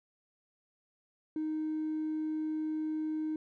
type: tone with hard clipping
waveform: sine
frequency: 311.1 Hz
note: D#4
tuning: in tune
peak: -32 dBFS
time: 1.36-3.36 s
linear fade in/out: 2 ms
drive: 1 dB
effects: none